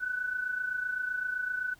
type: tone pair together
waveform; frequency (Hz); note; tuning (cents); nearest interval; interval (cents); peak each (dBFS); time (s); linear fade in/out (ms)
sine; 1490.2 / 1518; F#6 / F#6; +12 / +44; unison; 32; -31 / -37; 0-1.75; 20
effects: pink hiss -61 dBFS RMS until 1.79 s